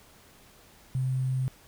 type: tone with sample-and-hold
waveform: sine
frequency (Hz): 130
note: C3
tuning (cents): -11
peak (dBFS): -25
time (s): 0.95-1.48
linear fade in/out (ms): 0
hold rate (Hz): 8820
effects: pink hiss -56 dBFS RMS until 1.67 s